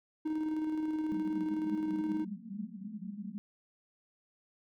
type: tone with tremolo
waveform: triangle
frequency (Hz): 311.1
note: D#4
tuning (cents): 0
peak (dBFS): -28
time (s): 0.25-2.25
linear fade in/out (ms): 10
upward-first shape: square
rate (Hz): 19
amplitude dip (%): 30
type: band-pass noise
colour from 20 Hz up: pink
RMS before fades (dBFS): -42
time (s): 1.12-3.38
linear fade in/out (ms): 0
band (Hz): 190 to 220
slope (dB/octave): 96
effects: none